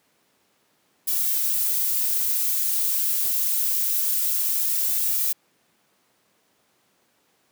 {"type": "noise with flanger", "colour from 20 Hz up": "violet", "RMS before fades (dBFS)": -23, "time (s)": [1.07, 5.33], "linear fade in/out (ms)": 10, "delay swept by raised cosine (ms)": [1.9, 6], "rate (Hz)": 0.24, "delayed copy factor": -0.6, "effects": ["pink hiss -65 dBFS RMS until 7.51 s", "high-pass 200 Hz 12 dB/octave"]}